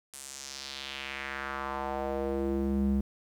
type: tone with band-pass filter sweep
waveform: square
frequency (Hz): 68.2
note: C#2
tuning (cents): -28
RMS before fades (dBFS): -33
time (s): 0.13-3.01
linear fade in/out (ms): 5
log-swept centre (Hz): 9500 to 170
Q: 2.2
effects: 10-bit